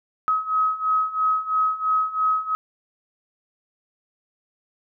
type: beating tone pair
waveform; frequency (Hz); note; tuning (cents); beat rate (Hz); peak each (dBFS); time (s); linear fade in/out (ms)
sine; 1272 / 1275; D#6 / D#6; +38 / +42; 3; -24 / -21; 0.28-2.55; 0
effects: none